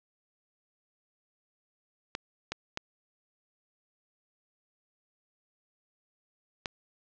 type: clicks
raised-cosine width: 0.2 ms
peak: -15 dBFS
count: 4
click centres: 2.151 / 2.52 / 2.774 / 6.658 s
effects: low-pass 6000 Hz 12 dB/octave